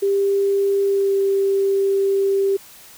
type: tone with pitch glide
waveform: sine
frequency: 396.7 to 392.6 Hz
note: G4 to G4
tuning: +21 to +3 cents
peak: -15 dBFS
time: 0.02-2.57 s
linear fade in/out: 10 ms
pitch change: -18 cents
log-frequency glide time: 0.83-1.2 s
effects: white hiss -44 dBFS RMS until 2.97 s